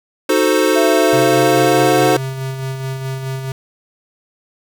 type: chord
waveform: square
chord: D# diminished seventh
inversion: none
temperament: equal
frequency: 311.1 / 370 / 440 / 523.3 Hz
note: D#4 / F#4 / A4 / C5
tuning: 0 / 0 / 0 / 0 cents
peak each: -18 dBFS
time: 0.29-2.17 s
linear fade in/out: 5 ms
type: tone with pitch glide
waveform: sine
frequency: 670 to 726.4 Hz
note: E5 to F#5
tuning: +28 to -32 cents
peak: -16 dBFS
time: 0.75-2.17 s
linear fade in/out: 20 ms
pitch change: +140 cents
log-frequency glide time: 1.05-2.06 s
type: tone with tremolo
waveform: square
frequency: 132.9 Hz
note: C3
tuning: 27 cents sharp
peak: -20 dBFS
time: 1.13-3.52 s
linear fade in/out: 2 ms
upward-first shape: sine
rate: 4.7 Hz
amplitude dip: 40%
effects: 7-bit